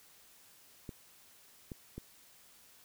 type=clicks; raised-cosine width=3 ms; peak=-29 dBFS; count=3; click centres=0.892 / 1.718 / 1.98 s; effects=white hiss -61 dBFS RMS until 2.84 s